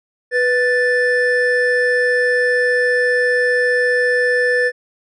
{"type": "tone pair together", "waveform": "triangle", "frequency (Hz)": [493.9, 1760], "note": ["B4", "A6"], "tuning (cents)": [0, 0], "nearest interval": "octave + minor seventh", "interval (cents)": 2200, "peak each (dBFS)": -14, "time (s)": [0.31, 4.72], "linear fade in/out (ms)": 50, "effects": ["resampled to 22050 Hz"]}